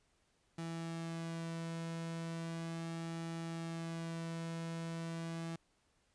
sawtooth tone with flanger, 165.5 Hz, E3, 7 cents sharp, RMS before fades -42 dBFS, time 0.58-5.56 s, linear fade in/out 5 ms, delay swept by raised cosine 1.9 to 2.54 ms, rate 0.37 Hz, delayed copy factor -0.5, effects pink hiss -75 dBFS RMS until 6.14 s + resampled to 22050 Hz

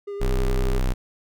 triangle tone with vibrato, 403.3 Hz, G4, 49 cents sharp, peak -27 dBFS, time 0.07-0.79 s, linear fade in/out 10 ms, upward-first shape sine, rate 9.4 Hz, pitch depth 16 cents each way
square tone, 31.91 Hz, C1, 43 cents flat, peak -20 dBFS, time 0.2-0.94 s, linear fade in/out 20 ms
effects none

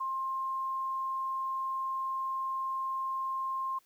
sine tone, 1060 Hz, C6, 22 cents sharp, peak -31 dBFS, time 0-3.79 s, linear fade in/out 10 ms, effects white hiss -68 dBFS RMS until 3.85 s

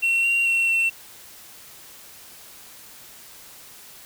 sine tone with pitch steps, 2721 / 2757 / 2720 / 2703 Hz, F7 / F7 / F7 / E7, -46 / -23 / -46 / +43 cents, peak -15 dBFS, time 0.02-0.9 s, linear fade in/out 20 ms, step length 220 ms, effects tanh soft clip ceiling -17 dBFS + white hiss -45 dBFS RMS until 4.05 s

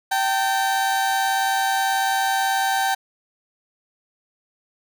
30% pulse tone pair together, 777 / 895.3 Hz, G5 / A5, -16 / +30 cents, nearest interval major second, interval 246 cents, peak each -17 / -24 dBFS, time 0.11-2.95 s, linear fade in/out 10 ms, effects none

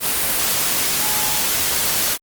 sine tone in noise, 851 Hz, G#5, 42 cents sharp, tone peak -30 dBFS, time 0.98-1.44 s, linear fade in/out 50 ms, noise white, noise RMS -19 dBFS, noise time 0-2.18 s, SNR -14 dB, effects Opus 32 kbps

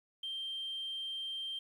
sine tone, 3160 Hz, G7, 13 cents sharp, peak -36 dBFS, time 0.23-1.59 s, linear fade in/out 5 ms, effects tanh soft clip ceiling -33 dBFS + 11-bit

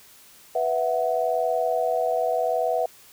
sine chord, B suspended fourth, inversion none, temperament equal, 493.9 / 659.3 / 740 Hz, B4 / E5 / F#5, 0 / 0 / 0 cents, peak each -26 / -24 / -26 dBFS, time 0.55-2.86 s, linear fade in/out 5 ms, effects white hiss -51 dBFS RMS until 3.12 s

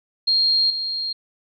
sine tone with level steps, 4226 Hz, C8, 16 cents sharp, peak -15 / -23 dBFS, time 0.27-1.13 s, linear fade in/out 10 ms, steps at 0.7 s, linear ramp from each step 2 ms, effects none

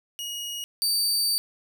sawtooth tone pair in turn, 2887 / 4617 Hz, F#7 / D8, -43 / -30 cents, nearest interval minor sixth, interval 813 cents, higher second, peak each -28 / -19 dBFS, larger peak second, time 0.19-0.64 / 0.82-1.38 s, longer second, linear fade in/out 0 ms, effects none

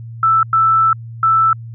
sine tone bursts at uneven times, 1322 Hz, E6, 5 cents sharp, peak -9 dBFS, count 3, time 0.23-0.43 / 0.53-0.93 / 1.23-1.53 s, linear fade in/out 2 ms, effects added 115 Hz sine -28 dBFS peak until 1.74 s

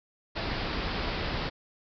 pink low-pass noise, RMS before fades -32 dBFS, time 0.35-1.5 s, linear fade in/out 20 ms, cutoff 5100 Hz, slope 96 dB/octave, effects none

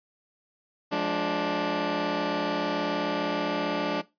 15% pulse chord, D diminished, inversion first, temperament just, 176.2 / 211.4 / 293.7 Hz, F3 / Ab3 / D4, +16 / +31 / 0 cents, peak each -27 / -26 / -21 dBFS, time 0.91-4.02 s, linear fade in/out 20 ms, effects noise-tail reverb RT60 0.2 s tail -17 dB re dry + resampled to 11025 Hz

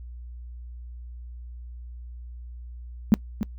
sine tone with echo, 213.1 Hz, G#3, 45 cents sharp, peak -11 dBFS, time 3.12-3.14 s, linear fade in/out 0 ms, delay 290 ms, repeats 1, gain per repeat -11 dB, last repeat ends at 3.43 s, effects noise-tail reverb RT60 0.1 s tail -23 dB re dry + added 60 Hz sine -37 dBFS peak until 3.58 s

